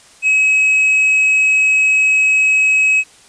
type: tone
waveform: triangle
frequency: 2557 Hz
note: D#7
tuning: 47 cents sharp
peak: -8 dBFS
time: 0.22-3.04 s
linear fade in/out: 50 ms
effects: white hiss -45 dBFS RMS until 3.28 s + resampled to 22050 Hz